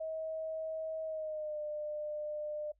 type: tone with pitch glide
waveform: sine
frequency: 637 to 601.2 Hz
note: D#5 to D5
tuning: +41 to +40 cents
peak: -36 dBFS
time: 0-2.72 s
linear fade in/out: 10 ms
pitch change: -101 cents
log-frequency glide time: 1.04-1.59 s
effects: noise-tail reverb RT60 0.1 s tail -19 dB re dry + added 50 Hz sine -70 dBFS peak until 2.79 s